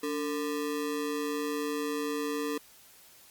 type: ring-modulated tone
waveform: square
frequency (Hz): 370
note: F#4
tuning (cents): 0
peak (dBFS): -28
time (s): 0.03-2.58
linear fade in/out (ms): 5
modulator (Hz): 80.5
effects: white hiss -56 dBFS RMS until 3.3 s + Opus 48 kbps